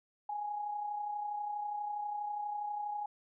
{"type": "tone with amplitude modulation", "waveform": "sine", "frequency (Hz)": 830.6, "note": "G#5", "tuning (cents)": 0, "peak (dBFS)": -33, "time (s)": [0.29, 3.06], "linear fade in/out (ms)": 5, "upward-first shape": "sine", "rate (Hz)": 32.3, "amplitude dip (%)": 45, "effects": []}